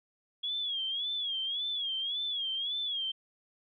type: tone with vibrato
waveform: sine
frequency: 3322 Hz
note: G#7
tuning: in tune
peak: -31 dBFS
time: 0.43-3.12 s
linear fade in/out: 10 ms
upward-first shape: sine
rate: 1.8 Hz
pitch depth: 110 cents each way
effects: none